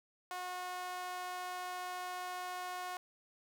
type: tone with high-pass filter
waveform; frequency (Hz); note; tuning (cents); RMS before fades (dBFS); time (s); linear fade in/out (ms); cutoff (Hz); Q
sawtooth; 362.9; F#4; -34; -42; 0.31-2.97; 0; 840; 2.4
effects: none